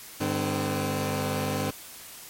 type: tone cluster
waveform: 15% pulse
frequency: 100 / 150.2 / 258.4 Hz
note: G2 / D3 / C4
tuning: +35 / +39 / -21 cents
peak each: -24 dBFS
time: 0.2-1.71 s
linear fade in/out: 10 ms
effects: white hiss -44 dBFS RMS until 2.29 s + MP3 64 kbps